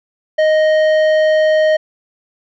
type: tone with tanh clipping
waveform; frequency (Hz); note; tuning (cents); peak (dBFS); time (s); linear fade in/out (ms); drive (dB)
sine; 622.3; D#5; 0; -11; 0.38-1.77; 10; 11
effects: none